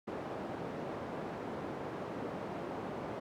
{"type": "band-pass noise", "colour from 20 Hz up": "white", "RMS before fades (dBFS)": -41, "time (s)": [0.07, 3.2], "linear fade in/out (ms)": 10, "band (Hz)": [130, 640], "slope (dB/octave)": 12, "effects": []}